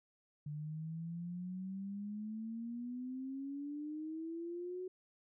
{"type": "exponential sweep", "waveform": "sine", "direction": "up", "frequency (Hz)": [146.83, 371.7], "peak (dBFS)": -40, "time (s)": [0.46, 4.88], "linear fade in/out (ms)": 5, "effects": []}